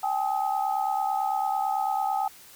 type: tone cluster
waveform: sine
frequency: 783 / 852 / 1266 Hz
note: G5 / G#5 / D#6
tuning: -2 / +44 / +30 cents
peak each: -26 / -28 / -35 dBFS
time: 0.03-2.28 s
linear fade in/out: 5 ms
effects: white hiss -50 dBFS RMS until 2.55 s